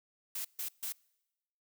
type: noise bursts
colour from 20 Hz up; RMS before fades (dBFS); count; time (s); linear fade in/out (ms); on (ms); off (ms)
blue; -38; 3; 0.35-0.924; 5; 98; 140
effects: noise-tail reverb RT60 1.0 s tail -26 dB re dry